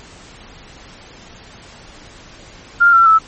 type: tone with pitch steps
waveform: sine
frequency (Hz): 1396.9 / 1353.2 / 1310.9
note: F6 / E6 / E6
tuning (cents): 0 / +45 / -10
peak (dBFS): -6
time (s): 2.8-3.19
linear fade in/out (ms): 20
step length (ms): 130
effects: pink hiss -40 dBFS RMS until 3.27 s + MP3 32 kbps